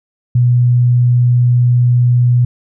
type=tone; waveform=sine; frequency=122.5 Hz; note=B2; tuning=14 cents flat; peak=-7 dBFS; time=0.35-2.45 s; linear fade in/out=5 ms; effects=none